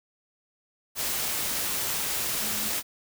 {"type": "tone in noise", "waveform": "sine", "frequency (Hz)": 213.4, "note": "G#3", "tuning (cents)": 47, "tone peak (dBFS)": -40, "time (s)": [2.39, 2.72], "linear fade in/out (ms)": 50, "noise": "white", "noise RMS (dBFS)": -29, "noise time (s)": [0.95, 2.83], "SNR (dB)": -14, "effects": []}